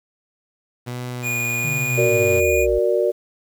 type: tone with vibrato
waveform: sawtooth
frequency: 122.1 Hz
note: B2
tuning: 19 cents flat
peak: -23 dBFS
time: 0.86-2.41 s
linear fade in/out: 20 ms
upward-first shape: sine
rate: 1.2 Hz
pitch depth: 30 cents each way
type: tone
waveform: square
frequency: 2446 Hz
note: D#7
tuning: 30 cents flat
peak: -22 dBFS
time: 1.22-2.67 s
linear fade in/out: 50 ms
type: linear sweep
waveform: sine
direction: down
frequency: 154 to 52.5 Hz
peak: -25 dBFS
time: 1.64-2.79 s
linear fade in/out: 10 ms
type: chord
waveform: sine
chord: Gb augmented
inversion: none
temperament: equal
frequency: 370 / 466.2 / 587.3 Hz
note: Gb4 / Bb4 / D5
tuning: 0 / 0 / 0 cents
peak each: -20 dBFS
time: 1.97-3.12 s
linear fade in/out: 20 ms
effects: 8-bit